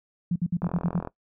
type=tone bursts; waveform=sine; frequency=174.61 Hz; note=F3; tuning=in tune; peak=-21 dBFS; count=7; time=0.31-0.995 s; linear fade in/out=5 ms; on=49 ms; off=57 ms
type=click train; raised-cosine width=1 ms; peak=-19 dBFS; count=20; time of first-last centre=0.62-1.073 s; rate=41.9 Hz
effects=noise-tail reverb RT60 0.1 s tail -20 dB re dry